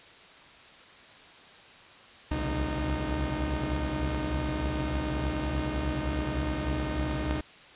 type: tone cluster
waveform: sawtooth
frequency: 60.7 / 67.1 / 70.5 / 131.6 / 307.1 Hz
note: B1 / C2 / C#2 / C3 / D#4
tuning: -29 / +44 / +30 / +10 / -23 cents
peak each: -31 / -33 / -29 / -36 / -29 dBFS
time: 2.31-7.41 s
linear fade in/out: 5 ms
effects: white hiss -51 dBFS RMS until 7.75 s + resampled to 8000 Hz